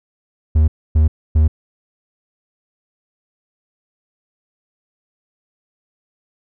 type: tone bursts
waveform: triangle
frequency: 77.5 Hz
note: D#2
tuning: 6 cents flat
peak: -7 dBFS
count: 3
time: 0.55-1.48 s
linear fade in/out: 10 ms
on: 130 ms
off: 270 ms
effects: none